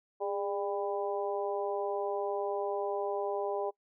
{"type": "harmonic tone with a mistuned harmonic", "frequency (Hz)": 199, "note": "G3", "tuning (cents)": 26, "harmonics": [2, 3, 4, 5], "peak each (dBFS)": [-34, -36, -37, -42], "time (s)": [0.2, 3.71], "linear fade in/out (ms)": 20, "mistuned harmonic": 2, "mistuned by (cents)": 41, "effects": ["noise-tail reverb RT60 0.1 s tail -24 dB re dry"]}